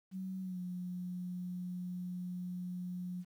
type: tone with pitch glide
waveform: sine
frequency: 188.3 to 179.8 Hz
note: F#3 to F#3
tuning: +31 to -49 cents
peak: -38 dBFS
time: 0.11-3.25 s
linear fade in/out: 50 ms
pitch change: -80 cents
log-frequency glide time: 0.41-0.6 s
effects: 11-bit